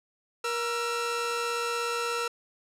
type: tone pair together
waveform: sawtooth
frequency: 473 / 1342 Hz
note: A#4 / E6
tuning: +25 / +31 cents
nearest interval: octave + tritone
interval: 1806 cents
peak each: -27 / -27 dBFS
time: 0.44-2.28 s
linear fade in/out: 5 ms
effects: low-pass 10000 Hz 12 dB/octave